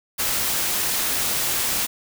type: noise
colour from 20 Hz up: white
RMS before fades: -23 dBFS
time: 0.18-1.87 s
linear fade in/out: 20 ms
effects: none